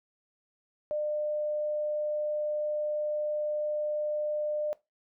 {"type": "tone", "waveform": "sine", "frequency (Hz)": 601, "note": "D5", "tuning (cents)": 40, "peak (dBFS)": -28, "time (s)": [0.91, 4.73], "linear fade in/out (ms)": 0, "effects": ["noise-tail reverb RT60 0.2 s tail -19 dB re dry"]}